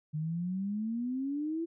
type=exponential sweep; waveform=sine; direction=up; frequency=149.9 to 338.7 Hz; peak=-31 dBFS; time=0.13-1.66 s; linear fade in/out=20 ms; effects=none